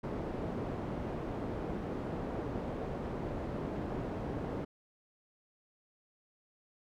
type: low-pass noise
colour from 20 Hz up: white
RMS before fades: -38 dBFS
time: 0.03-4.65 s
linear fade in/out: 10 ms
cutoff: 470 Hz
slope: 12 dB/octave
effects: none